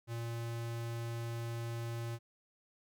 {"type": "tone", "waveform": "square", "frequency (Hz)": 116.54, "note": "A#2", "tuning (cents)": 0, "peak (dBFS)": -38, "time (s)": [0.07, 2.19], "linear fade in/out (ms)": 50, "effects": []}